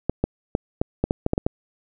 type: clicks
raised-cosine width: 2 ms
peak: -6 dBFS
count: 10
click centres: 0.096 / 0.24 / 0.551 / 0.815 / 1.04 / 1.109 / 1.264 / 1.334 / 1.379 / 1.465 s
effects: none